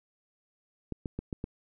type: clicks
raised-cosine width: 3 ms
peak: -21 dBFS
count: 5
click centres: 0.923 / 1.058 / 1.19 / 1.328 / 1.441 s
effects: none